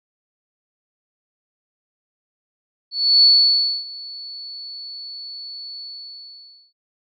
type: tone with ADSR envelope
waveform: sine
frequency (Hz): 4435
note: C#8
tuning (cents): 0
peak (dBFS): -8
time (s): 2.91-6.73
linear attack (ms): 320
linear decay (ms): 610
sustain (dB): -23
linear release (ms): 930
effects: none